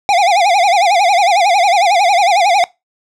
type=tone with vibrato; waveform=square; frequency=752 Hz; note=F#5; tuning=28 cents sharp; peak=-9 dBFS; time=0.09-2.64 s; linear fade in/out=0 ms; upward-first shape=sine; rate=11 Hz; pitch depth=180 cents each way; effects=noise-tail reverb RT60 0.2 s tail -21 dB re dry + low-pass 6000 Hz 12 dB/octave